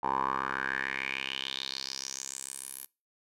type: tone with band-pass filter sweep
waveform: 10% pulse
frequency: 66.8 Hz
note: C2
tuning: 36 cents sharp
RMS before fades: -35 dBFS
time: 0.03-2.86 s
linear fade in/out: 5 ms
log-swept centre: 870 to 12000 Hz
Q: 5
effects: noise-tail reverb RT60 0.3 s tail -25 dB re dry